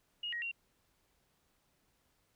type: tone with pitch steps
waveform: sine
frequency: 2869 / 1891 / 2755 Hz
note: F7 / A#6 / F7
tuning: +46 / +24 / -24 cents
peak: -36 dBFS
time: 0.23-0.515 s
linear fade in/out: 5 ms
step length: 95 ms
effects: pink hiss -75 dBFS RMS until 2.35 s